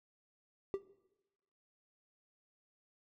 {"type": "tone with exponential decay", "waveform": "triangle", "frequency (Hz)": 392, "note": "G4", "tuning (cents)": 0, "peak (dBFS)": -27, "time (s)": [0.74, 0.82], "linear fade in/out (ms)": 0, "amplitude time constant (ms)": 17, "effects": ["noise-tail reverb RT60 1.0 s tail -18 dB re dry"]}